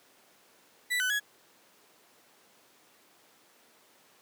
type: tone with pitch steps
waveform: 35% pulse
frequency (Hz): 1971 / 1504 / 1673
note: B6 / F#6 / G#6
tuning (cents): -4 / +28 / +12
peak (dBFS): -25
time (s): 0.9-1.2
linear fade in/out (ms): 20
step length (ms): 100
effects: pink hiss -61 dBFS RMS until 4.21 s + high-pass 300 Hz 12 dB/octave